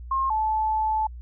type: tone pair in turn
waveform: sine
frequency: 1069 / 869.7 Hz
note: C6 / A5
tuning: +37 / -20 cents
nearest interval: major third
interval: 357 cents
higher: first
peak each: -21 / -21 dBFS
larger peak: neither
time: 0.11-0.3 / 0.3-1.07 s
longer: second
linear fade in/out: 5 ms
effects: added 60 Hz sine -36 dBFS peak until 1.21 s